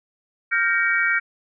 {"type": "chord", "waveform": "sine", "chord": "G half-diminished seventh", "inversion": "third", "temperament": "equal with one note detuned", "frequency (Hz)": [1396.9, 1568, 1864.7, 2272], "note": ["F6", "G6", "Bb6", "Db7"], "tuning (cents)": [0, 0, 0, 42], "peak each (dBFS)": -23, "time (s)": [0.51, 1.2], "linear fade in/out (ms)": 20, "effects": []}